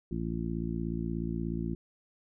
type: harmonic tone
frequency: 56.7 Hz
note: A#1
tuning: 47 cents flat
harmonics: 1 / 2 / 3 / 4 / 5 / 6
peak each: -38 / -41 / -35 / -37 / -41 / -39 dBFS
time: 0.11-1.75 s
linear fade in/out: 5 ms
effects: none